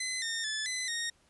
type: tone with pitch steps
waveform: 15% pulse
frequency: 2035 / 1828 / 1734 / 2019 / 1860 Hz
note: C7 / A#6 / A6 / B6 / A#6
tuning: -49 / -34 / -26 / +38 / -4 cents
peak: -26 dBFS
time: 0-1.1 s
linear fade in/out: 5 ms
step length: 220 ms
effects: pink hiss -67 dBFS RMS until 1.29 s + resampled to 24000 Hz